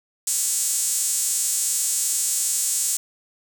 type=tone with high-pass filter; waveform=sawtooth; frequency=277.2 Hz; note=C#4; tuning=in tune; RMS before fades=-23 dBFS; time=0.27-2.97 s; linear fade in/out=5 ms; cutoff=7700 Hz; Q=3.2; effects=none